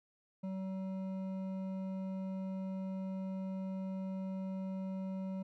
sine tone with hard clipping, 190 Hz, F#3, 46 cents sharp, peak -39 dBFS, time 0.43-5.43 s, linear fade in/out 10 ms, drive 9 dB, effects none

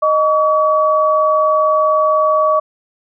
sine tone pair together, 620 / 1135.8 Hz, D#5 / C#6, -6 / +42 cents, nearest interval minor seventh, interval 1048 cents, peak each -13 dBFS, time 0.02-2.6 s, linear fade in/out 10 ms, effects none

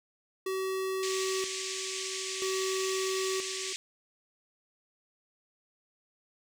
square tone with tremolo, 380 Hz, F#4, 46 cents sharp, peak -31 dBFS, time 0.46-3.73 s, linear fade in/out 5 ms, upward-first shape square, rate 0.51 Hz, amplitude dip 70%
white band-pass noise, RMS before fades -37 dBFS, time 1.03-3.76 s, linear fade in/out 0 ms, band 1900 to 8100 Hz, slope 48 dB/octave
effects none

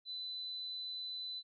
sine tone, 4006 Hz, B7, 24 cents sharp, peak -40 dBFS, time 0.05-1.43 s, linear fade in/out 50 ms, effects none

